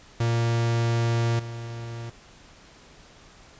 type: tone with level steps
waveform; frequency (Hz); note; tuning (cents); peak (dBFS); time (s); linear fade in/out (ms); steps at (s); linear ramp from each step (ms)
45% pulse; 116.54; A#2; 0; -21 / -33; 0.2-2.1; 5; 1.39; 5
effects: pink hiss -51 dBFS RMS until 3.59 s + resampled to 16000 Hz

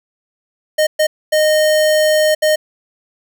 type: tone bursts at uneven times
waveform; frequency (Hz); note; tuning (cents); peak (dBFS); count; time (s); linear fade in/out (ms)
square; 616; D#5; -17; -11; 4; 0.78-0.87 / 0.99-1.07 / 1.32-2.35 / 2.42-2.56; 10
effects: none

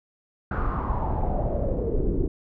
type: noise with low-pass filter sweep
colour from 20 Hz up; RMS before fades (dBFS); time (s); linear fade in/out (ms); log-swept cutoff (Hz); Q
brown; -25; 0.51-2.28; 5; 1400 to 340; 5.5
effects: none

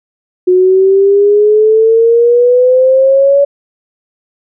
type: exponential sweep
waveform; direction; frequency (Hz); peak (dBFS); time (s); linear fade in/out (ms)
sine; up; 362.2 to 568; -4; 0.47-3.45; 10
effects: none

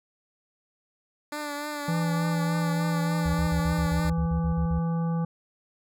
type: tone with vibrato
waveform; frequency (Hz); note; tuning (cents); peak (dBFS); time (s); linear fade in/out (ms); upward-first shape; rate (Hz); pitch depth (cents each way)
10% pulse; 293.7; D4; 0; -23; 1.32-4.1; 5; triangle; 3.4; 39
type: harmonic tone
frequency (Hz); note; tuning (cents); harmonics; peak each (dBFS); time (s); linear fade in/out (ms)
166.5; E3; +18; 1 / 3 / 5 / 7 / 9; -24 / -38 / -39 / -42 / -52; 1.88-5.25; 5
type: tone bursts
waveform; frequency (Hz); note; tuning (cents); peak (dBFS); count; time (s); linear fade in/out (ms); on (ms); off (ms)
sine; 73.42; D2; 0; -26; 12; 3.25-4.794; 10; 92; 40
effects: none

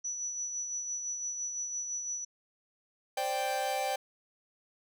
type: tone with tremolo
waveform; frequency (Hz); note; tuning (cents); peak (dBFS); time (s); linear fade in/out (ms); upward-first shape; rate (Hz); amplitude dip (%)
sine; 5920; F#8; 0; -32; 0.04-2.25; 10; sine; 5.9; 40
type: chord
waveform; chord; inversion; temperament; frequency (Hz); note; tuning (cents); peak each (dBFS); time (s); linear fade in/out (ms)
45% pulse; C suspended second; none; equal; 523.3 / 587.3 / 784; C5 / D5 / G5; 0 / 0 / 0; -37 / -37 / -32; 3.17-3.96; 5
effects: none

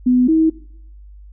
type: tone pair in turn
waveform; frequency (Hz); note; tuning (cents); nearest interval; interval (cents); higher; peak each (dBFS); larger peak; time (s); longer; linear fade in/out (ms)
sine; 250 / 319.9; B3 / D#4; +21 / +48; major third; 427; second; -10; neither; 0.06-0.28 / 0.28-0.5; neither; 10
effects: noise-tail reverb RT60 0.7 s tail -20 dB re dry + added 50 Hz sine -37 dBFS peak until 1.32 s

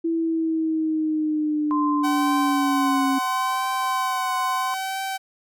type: linear sweep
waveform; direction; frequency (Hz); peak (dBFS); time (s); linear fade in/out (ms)
sine; down; 331.6 to 269.8; -20; 0.04-3.19; 10
type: tone with tremolo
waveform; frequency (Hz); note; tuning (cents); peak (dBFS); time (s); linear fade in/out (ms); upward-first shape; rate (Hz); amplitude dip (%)
sine; 1040; C6; -11; -22; 1.71-4.74; 0; sine; 1.9; 25
type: tone with vibrato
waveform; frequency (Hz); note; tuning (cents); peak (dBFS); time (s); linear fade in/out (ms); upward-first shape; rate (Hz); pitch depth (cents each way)
sawtooth; 759; F#5; +44; -22; 2.03-5.18; 20; triangle; 0.75; 32
effects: none

